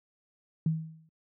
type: tone with exponential decay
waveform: sine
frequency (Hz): 159.9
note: D#3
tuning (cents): +48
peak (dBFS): -21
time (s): 0.66-1.09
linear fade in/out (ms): 2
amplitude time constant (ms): 92
effects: high-pass 100 Hz 12 dB/octave